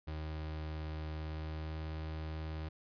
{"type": "tone with pitch glide", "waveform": "35% pulse", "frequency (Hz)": [77.78, 78.55], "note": ["D#2", "D#2"], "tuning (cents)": [0, 17], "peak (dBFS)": -37, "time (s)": [0.07, 2.69], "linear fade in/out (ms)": 10, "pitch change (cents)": 17, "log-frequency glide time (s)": [1.16, 1.79], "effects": ["resampled to 11025 Hz"]}